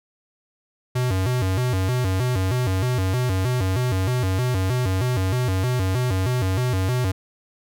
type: tone with vibrato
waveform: square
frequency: 108.7 Hz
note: A2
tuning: 21 cents flat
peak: -20 dBFS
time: 0.95-7.12 s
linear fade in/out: 10 ms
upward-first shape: square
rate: 3.2 Hz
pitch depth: 250 cents each way
effects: none